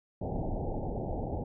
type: low-pass noise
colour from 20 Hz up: pink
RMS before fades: -34 dBFS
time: 0.21-1.44 s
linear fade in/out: 5 ms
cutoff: 850 Hz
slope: 96 dB/octave
effects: none